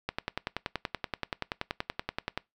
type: click train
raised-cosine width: 0.3 ms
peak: -14 dBFS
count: 25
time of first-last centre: 0.09-2.376 s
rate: 10.5 Hz
effects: noise-tail reverb RT60 0.2 s tail -23 dB re dry